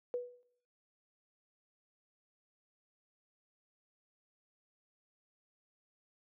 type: tone with exponential decay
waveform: sine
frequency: 490 Hz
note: B4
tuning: 14 cents flat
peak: -30 dBFS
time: 0.14-0.43 s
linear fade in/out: 0 ms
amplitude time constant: 63 ms
effects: noise-tail reverb RT60 0.8 s tail -24 dB re dry + high-pass 300 Hz 12 dB/octave